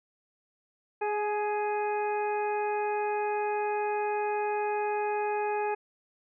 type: harmonic tone with a mistuned harmonic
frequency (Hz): 416.3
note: G#4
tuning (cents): +4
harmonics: 1 / 2 / 3 / 4 / 5 / 6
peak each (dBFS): -30 / -30 / -44 / -41 / -49 / -41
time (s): 1.01-5.75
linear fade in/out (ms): 10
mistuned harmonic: 2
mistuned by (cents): +18
effects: none